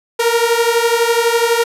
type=beating tone pair; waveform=sawtooth; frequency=460.8 / 472.8 Hz; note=A#4 / A#4; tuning=-20 / +24 cents; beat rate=12 Hz; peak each=-11 dBFS; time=0.19-1.64 s; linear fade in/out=10 ms; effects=resampled to 32000 Hz